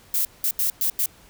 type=noise bursts at uneven times; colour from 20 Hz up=violet; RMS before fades=-22 dBFS; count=5; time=0.14-0.25 / 0.44-0.51 / 0.59-0.7 / 0.81-0.9 / 0.99-1.06 s; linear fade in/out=2 ms; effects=pink hiss -52 dBFS RMS until 1.29 s